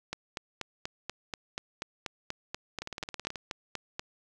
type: two click trains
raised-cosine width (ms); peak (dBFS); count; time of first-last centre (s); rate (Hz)
0.2; -17 / -20; 17 / 11; 0.13-3.995 / 2.82-3.358; 4.14 / 18.6
effects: none